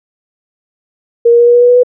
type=tone with pitch steps; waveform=sine; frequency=469.2 / 472.7 / 476.3 / 479.9 / 483.5 / 487.2 / 490.8 / 494.5 Hz; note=A#4 / A#4 / A#4 / B4 / B4 / B4 / B4 / B4; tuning=+11 / +24 / +37 / -50 / -37 / -24 / -11 / +2 cents; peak=-3 dBFS; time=1.25-1.834 s; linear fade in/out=10 ms; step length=73 ms; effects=none